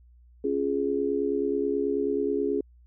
sine chord, Db major, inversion none, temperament just, 277.2 / 346.5 / 415.8 Hz, Db4 / F4 / Ab4, 0 / -14 / +2 cents, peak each -29 / -31 / -26 dBFS, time 0.44-2.61 s, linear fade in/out 5 ms, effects added 60 Hz sine -52 dBFS peak until 2.86 s

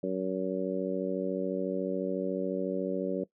harmonic tone, 94 Hz, F#2, 28 cents sharp, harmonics 2 / 3 / 4 / 5 / 6, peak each -35 / -35 / -35 / -35 / -35 dBFS, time 0.03-3.24 s, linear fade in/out 5 ms, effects noise-tail reverb RT60 0.1 s tail -19 dB re dry

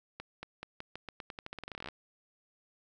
accelerating click train, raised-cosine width 0.3 ms, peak -25 dBFS, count 23, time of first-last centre 0.2-1.887 s, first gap 230 ms, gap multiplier 0.87, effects none

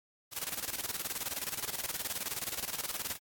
white noise with tremolo, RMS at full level -35 dBFS, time 0.31-3.18 s, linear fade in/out 50 ms, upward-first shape square, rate 19 Hz, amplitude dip 75%, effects AAC 64 kbps

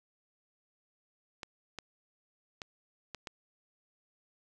clicks, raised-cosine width 0.2 ms, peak -23 dBFS, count 5, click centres 1.432 / 1.787 / 2.618 / 3.147 / 3.272 s, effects none

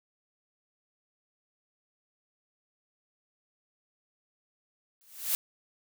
blue noise with exponential growth, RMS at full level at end -25 dBFS, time 5.01-5.35 s, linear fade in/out 0 ms, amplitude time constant 72 ms, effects none

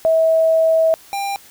sine / square tone pair in turn, 647 / 796.2 Hz, E5 / G5, -32 / +27 cents, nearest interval major third, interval 359 cents, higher second, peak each -11 / -21 dBFS, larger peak first, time 0.05-0.94 / 1.13-1.36 s, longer first, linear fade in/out 0 ms, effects white hiss -45 dBFS RMS until 1.5 s

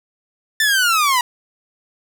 sawtooth linear sweep, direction down, 1785 to 950 Hz, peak -10 dBFS, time 0.6-1.21 s, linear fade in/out 2 ms, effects none

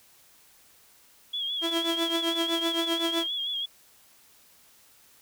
sine tone with vibrato, 3322 Hz, G#7, in tune, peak -28 dBFS, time 1.33-3.66 s, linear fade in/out 10 ms, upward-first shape sine, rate 6.1 Hz, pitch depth 58 cents each way
sawtooth tone with tremolo, 333 Hz, E4, 18 cents sharp, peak -20 dBFS, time 1.61-3.27 s, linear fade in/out 50 ms, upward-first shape triangle, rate 7.8 Hz, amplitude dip 85%
effects white hiss -58 dBFS RMS until 5.21 s

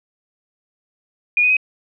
sine tone with pitch steps, 2440 / 2491 / 2525 Hz, D#7 / D#7 / D#7, -34 / +1 / +25 cents, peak -12 dBFS, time 1.37-1.568 s, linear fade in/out 2 ms, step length 66 ms, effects none

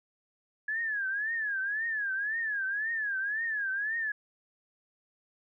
sine tone with vibrato, 1687 Hz, G#6, 27 cents sharp, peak -29 dBFS, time 0.68-4.12 s, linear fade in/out 5 ms, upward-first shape triangle, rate 1.9 Hz, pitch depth 180 cents each way, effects none

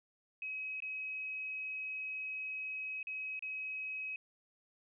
sine tone with dropouts, 2546 Hz, D#7, 39 cents sharp, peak -38 dBFS, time 0.42-4.16 s, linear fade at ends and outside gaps 2 ms, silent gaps 0.803-0.822 / 3.029-3.07 / 3.393-3.424 s, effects none

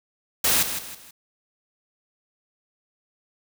white noise with echo, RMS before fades -20 dBFS, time 0.44-0.63 s, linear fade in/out 5 ms, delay 160 ms, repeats 3, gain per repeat -9 dB, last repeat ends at 1.11 s, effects none

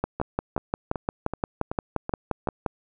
two click trains, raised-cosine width 1 ms, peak -10 / -15 dBFS, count 16 / 7, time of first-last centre 0.04-2.662 / 0.2-2.473 s, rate 5.72 / 2.64 Hz, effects none

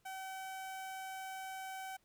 sawtooth tone with notch filter, 763 Hz, G5, 47 cents flat, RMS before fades -45 dBFS, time 0.05-1.97 s, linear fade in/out 10 ms, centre 4300 Hz, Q 1.8, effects pink hiss -75 dBFS RMS until 2.04 s

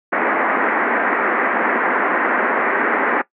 white band-pass noise, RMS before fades -18 dBFS, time 0.12-3.22 s, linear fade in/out 10 ms, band 220 to 2000 Hz, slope 48 dB/octave, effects noise-tail reverb RT60 0.1 s tail -18 dB re dry

